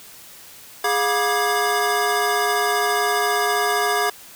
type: tone cluster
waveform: square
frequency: 414.6 / 711 / 971 / 1180 / 1655 Hz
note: G#4 / F5 / B5 / D6 / G#6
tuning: -3 / +31 / -30 / +8 / -6 cents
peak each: -25 / -24 / -28 / -26 / -25 dBFS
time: 0.84-4.1 s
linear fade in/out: 5 ms
effects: white hiss -43 dBFS RMS until 4.35 s